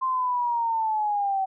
sine linear sweep, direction down, 1052 to 760 Hz, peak -22 dBFS, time 0.01-1.46 s, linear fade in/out 20 ms, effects none

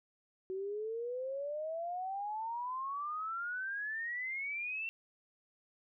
sine exponential sweep, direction up, 372.2 to 2719 Hz, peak -36 dBFS, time 0.5-4.89 s, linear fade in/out 0 ms, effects none

